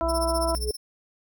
harmonic tone, 331.5 Hz, E4, 10 cents sharp, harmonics 1 / 2 / 3 / 4, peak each -31 / -25 / -30 / -33 dBFS, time 0.01-0.55 s, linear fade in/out 0 ms
triangle tone, 61.74 Hz, B1, in tune, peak -26 dBFS, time 0.02-0.71 s, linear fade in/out 10 ms
20% pulse tone with tremolo, 5360 Hz, E8, 28 cents sharp, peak -23 dBFS, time 0.08-0.77 s, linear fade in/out 20 ms, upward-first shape sine, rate 15 Hz, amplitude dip 95%
sine tone with exponential growth, 425.4 Hz, G#4, 42 cents sharp, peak -22 dBFS, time 0.5-0.71 s, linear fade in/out 2 ms, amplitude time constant 45 ms
effects none

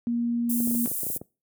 sine tone, 236.4 Hz, A#3, 24 cents sharp, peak -23 dBFS, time 0.07-0.86 s, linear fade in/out 0 ms
pink high-pass noise, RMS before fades -30 dBFS, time 0.49-1.18 s, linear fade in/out 10 ms, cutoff 10000 Hz, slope 24 dB/octave
clicks, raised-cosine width 2 ms, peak -24 dBFS, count 11, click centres 0.604 / 0.674 / 0.712 / 0.75 / 0.875 / 0.915 / 1.033 / 1.067 / 1.101 / 1.163 / 1.215 s
effects noise-tail reverb RT60 0.3 s tail -23 dB re dry + high-pass 100 Hz 12 dB/octave

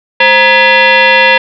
sine tone with frequency modulation, 525 Hz, C5, 6 cents sharp, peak -3 dBFS, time 0.2-1.38 s, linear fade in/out 5 ms, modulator 735 Hz, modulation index 3.7, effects none

